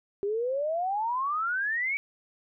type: exponential sweep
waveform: sine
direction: up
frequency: 392 to 2300 Hz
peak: -26 dBFS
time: 0.23-1.97 s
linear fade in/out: 0 ms
effects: none